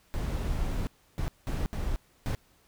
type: noise bursts at uneven times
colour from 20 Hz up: brown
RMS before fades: -30 dBFS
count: 5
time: 0.14-0.87 / 1.18-1.28 / 1.47-1.66 / 1.73-1.96 / 2.26-2.35 s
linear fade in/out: 0 ms
effects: pink hiss -64 dBFS RMS until 2.67 s